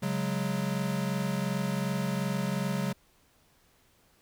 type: chord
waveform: square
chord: C# suspended fourth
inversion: none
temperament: equal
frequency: 138.59 / 185 / 207.7 Hz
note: C#3 / F#3 / G#3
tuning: 0 / 0 / 0 cents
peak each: -34 / -32 / -35 dBFS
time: 0.02-2.93 s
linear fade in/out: 10 ms
effects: pink hiss -65 dBFS RMS until 4.21 s